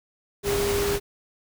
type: tone in noise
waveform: sine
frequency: 404.3 Hz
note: G#4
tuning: 46 cents flat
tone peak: -23 dBFS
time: 0.43-1 s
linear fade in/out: 50 ms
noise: pink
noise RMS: -28 dBFS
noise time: 0.43-1 s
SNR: +2 dB
effects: none